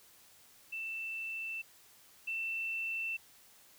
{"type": "tone pair in turn", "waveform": "sine", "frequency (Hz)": [2666, 2677], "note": ["E7", "E7"], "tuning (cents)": [19, 26], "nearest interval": "unison", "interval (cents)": 7, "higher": "second", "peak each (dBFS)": [-37, -34], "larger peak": "second", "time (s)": [[0.72, 1.62], [2.27, 3.17]], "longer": "neither", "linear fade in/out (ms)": 10, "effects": ["white hiss -61 dBFS RMS until 3.78 s"]}